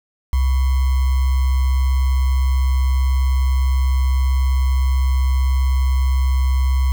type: tone with sample-and-hold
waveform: sine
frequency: 65.41 Hz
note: C2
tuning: in tune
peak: -13 dBFS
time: 0.33-6.92 s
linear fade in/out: 0 ms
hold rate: 1050 Hz
effects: none